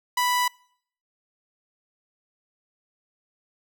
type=tone; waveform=sawtooth; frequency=987.8 Hz; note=B5; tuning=in tune; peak=-17 dBFS; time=0.17-0.48 s; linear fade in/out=5 ms; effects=noise-tail reverb RT60 0.6 s tail -25 dB re dry